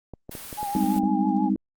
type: clicks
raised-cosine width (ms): 2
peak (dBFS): -23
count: 9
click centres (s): 0.137 / 0.294 / 0.352 / 0.528 / 0.63 / 0.763 / 0.841 / 0.965 / 1.034
type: noise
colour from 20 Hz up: white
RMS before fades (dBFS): -39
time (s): 0.31-0.99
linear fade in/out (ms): 5
type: tone with vibrato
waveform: sine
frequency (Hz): 822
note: G#5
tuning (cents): -18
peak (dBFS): -27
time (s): 0.57-1.5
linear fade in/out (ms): 20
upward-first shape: sine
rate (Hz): 6.1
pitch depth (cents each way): 50
type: chord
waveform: sine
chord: Ab major seventh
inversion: third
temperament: just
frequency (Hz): 194.67 / 207.7 / 259.6 / 311.5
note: G3 / Ab3 / C4 / Eb4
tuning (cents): -12 / 0 / -13 / +2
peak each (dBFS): -26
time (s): 0.75-1.56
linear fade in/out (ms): 2
effects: Opus 32 kbps